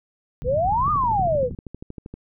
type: low-pass noise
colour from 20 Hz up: white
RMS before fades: -30 dBFS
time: 0.42-1.55 s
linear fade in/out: 0 ms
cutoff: 160 Hz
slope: 24 dB/octave
type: exponential two-way sweep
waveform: sine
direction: up then down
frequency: 468.2 to 1244.5 to 468.2 Hz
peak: -18 dBFS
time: 0.44-1.5 s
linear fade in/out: 50 ms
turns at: 0.91 s
type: click train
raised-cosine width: 3 ms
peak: -22 dBFS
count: 17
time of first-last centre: 0.88-2.14 s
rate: 12.7 Hz
effects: none